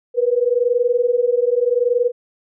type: tone pair together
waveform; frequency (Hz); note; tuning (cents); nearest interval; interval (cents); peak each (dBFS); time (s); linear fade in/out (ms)
sine; 475.6 / 496.4; A#4 / B4; +35 / +9; minor second; 74; -17; 0.14-2.12; 50
effects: none